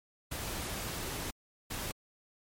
pink noise bursts at uneven times, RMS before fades -38 dBFS, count 2, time 0.31-1.31 / 1.7-1.92 s, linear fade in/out 10 ms, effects MP3 64 kbps

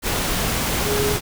sine tone in noise, 415.3 Hz, G#4, in tune, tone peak -21 dBFS, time 0.84-1.17 s, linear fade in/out 50 ms, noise pink, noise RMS -22 dBFS, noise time 0.02-1.21 s, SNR -2 dB, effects none

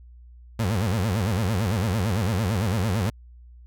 30% pulse tone with vibrato, 101 Hz, G#2, 48 cents flat, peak -19 dBFS, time 0.59-3.1 s, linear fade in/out 5 ms, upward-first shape sine, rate 8.9 Hz, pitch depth 250 cents each way, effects added 60 Hz sine -44 dBFS peak until 3.66 s

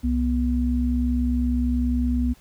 sine tone pair together, 65.41 / 244.5 Hz, C2 / B3, 0 / -17 cents, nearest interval octave + major seventh, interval 2283 cents, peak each -22 dBFS, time 0.03-2.34 s, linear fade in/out 20 ms, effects pink hiss -55 dBFS RMS until 2.4 s

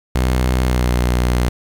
sawtooth tone with pitch glide, 63 to 61.03 Hz, B1 to B1, +35 to -20 cents, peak -10 dBFS, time 0.15-1.49 s, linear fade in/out 5 ms, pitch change -55 cents, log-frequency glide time 0.63-0.91 s, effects 7-bit

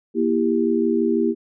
sine chord, E diminished, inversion second, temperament just, 237.3 / 329.6 / 395.6 Hz, Bb3 / E4 / G4, +31 / 0 / +16 cents, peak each -21 dBFS, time 0.14-1.35 s, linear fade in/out 50 ms, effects none

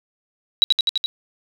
sine tone with echo, 3888 Hz, B7, 28 cents flat, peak -9 dBFS, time 0.62-0.64 s, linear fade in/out 0 ms, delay 84 ms, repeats 5, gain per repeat -2 dB, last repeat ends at 1.06 s, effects none

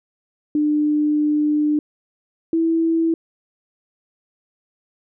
sine tone pair in turn, 299.3 / 328.1 Hz, D4 / E4, +33 / -8 cents, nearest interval major second, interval 159 cents, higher second, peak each -15 / -15 dBFS, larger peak neither, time 0.55-1.79 / 2.53-3.14 s, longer first, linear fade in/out 2 ms, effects none

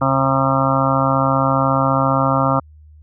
harmonic tone, 134.6 Hz, C3, 49 cents sharp, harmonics 1 / 2 / 4 / 5 / 6 / 7 / 8 / 9 / 10, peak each -20 / -21 / -22 / -23 / -25 / -23 / -25 / -20 / -25 dBFS, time 0.01-2.6 s, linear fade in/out 10 ms, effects added 76 Hz sine -41 dBFS peak until 3.02 s

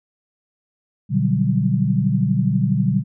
sine chord, G major seventh, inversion first, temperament just, 122.5 / 147 / 183.75 / 196 Hz, B2 / D3 / F#3 / G3, -14 / +2 / -12 / 0 cents, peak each -21 dBFS, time 1.09-3.04 s, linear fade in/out 50 ms, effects none

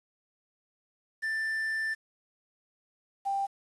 triangle / sine tone pair in turn, 1774 / 789.8 Hz, A6 / G5, +14 / +13 cents, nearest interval octave + major second, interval 1401 cents, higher first, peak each -27 dBFS, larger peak neither, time 1.22-1.95 / 3.25-3.47 s, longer first, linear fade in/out 20 ms, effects resampled to 24000 Hz + 9-bit

